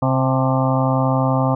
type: harmonic tone with a mistuned harmonic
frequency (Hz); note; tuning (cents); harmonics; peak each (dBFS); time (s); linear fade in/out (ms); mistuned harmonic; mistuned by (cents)
131.6; C3; +10; 1 / 2 / 4 / 5 / 6 / 7 / 8 / 9; -18 / -21 / -24 / -25 / -26 / -26 / -27 / -28; 0.02-1.55; 5; 7; -67
effects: none